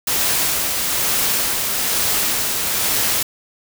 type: noise with tremolo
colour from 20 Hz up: white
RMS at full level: -18 dBFS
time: 0.07-3.23 s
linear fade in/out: 5 ms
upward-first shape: sine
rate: 1.1 Hz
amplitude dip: 30%
effects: none